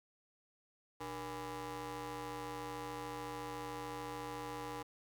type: ring-modulated tone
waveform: 20% pulse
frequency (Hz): 174.61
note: F3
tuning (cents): 0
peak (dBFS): -34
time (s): 1-4.83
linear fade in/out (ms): 10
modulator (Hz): 648
effects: none